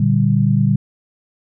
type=chord; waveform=sine; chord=G minor; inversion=first; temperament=just; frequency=117.6 / 147 / 196 Hz; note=Bb2 / D3 / G3; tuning=+16 / +2 / 0 cents; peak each=-16 dBFS; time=0-0.76 s; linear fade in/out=5 ms; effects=none